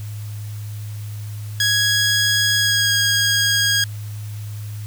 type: tone with pitch glide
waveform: 15% pulse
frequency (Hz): 1661.2 to 1637.4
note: G#6 to G#6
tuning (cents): 0 to -25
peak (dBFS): -9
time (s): 1.6-3.84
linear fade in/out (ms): 2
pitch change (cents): -25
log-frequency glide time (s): 2.58-2.93
effects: added 105 Hz sine -27 dBFS peak until 4.86 s + white hiss -44 dBFS RMS until 4.86 s